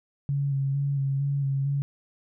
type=tone with vibrato; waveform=sine; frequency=138.8 Hz; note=C#3; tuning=3 cents sharp; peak=-23 dBFS; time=0.29-1.82 s; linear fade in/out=0 ms; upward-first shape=square; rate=2.2 Hz; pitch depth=23 cents each way; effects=none